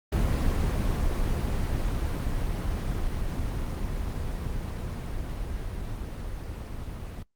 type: noise with level ramp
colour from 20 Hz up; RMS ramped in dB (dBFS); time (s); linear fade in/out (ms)
brown; -24 to -36; 0.12-7.23; 5
effects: noise-tail reverb RT60 0.1 s tail -19 dB re dry + Opus 24 kbps